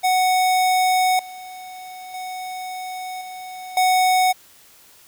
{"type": "tone with level steps", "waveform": "square", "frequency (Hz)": 741, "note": "F#5", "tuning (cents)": 2, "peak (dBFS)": [-16, -35, -29, -33, -15], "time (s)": [0.03, 4.33], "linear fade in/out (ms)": 20, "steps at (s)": [1.19, 2.14, 3.21, 3.77], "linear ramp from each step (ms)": 2, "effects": ["white hiss -50 dBFS RMS until 5.07 s"]}